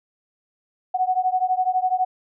sine beating tone pair, 736 / 748 Hz, F#5 / F#5, -9 / +19 cents, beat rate 12 Hz, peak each -21 / -22 dBFS, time 0.94-2.05 s, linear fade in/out 10 ms, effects none

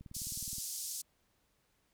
click train, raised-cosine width 5 ms, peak -37 dBFS, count 12, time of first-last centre 0.01-0.583 s, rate 19.2 Hz
pink band-pass noise, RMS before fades -41 dBFS, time 0.14-1.02 s, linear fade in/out 10 ms, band 5300 to 13000 Hz, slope 24 dB/octave
effects pink hiss -75 dBFS RMS until 1.93 s

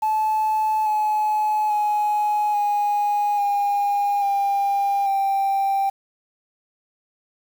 sine tone with pitch steps, 866 / 852.1 / 838.4 / 825 / 811.7 / 798.7 / 785.9 Hz, A5 / G#5 / G#5 / G#5 / G#5 / G5 / G5, -28 / +44 / +16 / -12 / -40 / +32 / +4 cents, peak -16 dBFS, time 0.02-5.9 s, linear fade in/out 10 ms, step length 840 ms, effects tanh soft clip ceiling -16 dBFS + 7-bit

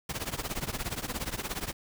pink noise with tremolo, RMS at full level -31 dBFS, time 0.09-1.73 s, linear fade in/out 5 ms, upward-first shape triangle, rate 17 Hz, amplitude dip 95%, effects none

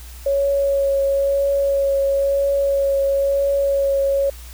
sine tone with vibrato, 554.4 Hz, C#5, in tune, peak -15 dBFS, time 0.26-4.3 s, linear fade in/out 5 ms, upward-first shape triangle, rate 1 Hz, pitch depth 14 cents each way, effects added 60 Hz sine -35 dBFS peak until 4.53 s + white hiss -43 dBFS RMS until 4.53 s

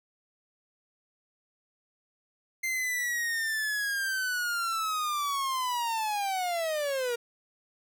45% pulse linear sweep, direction down, 2093 to 466.2 Hz, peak -28 dBFS, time 2.63-7.16 s, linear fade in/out 10 ms, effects none

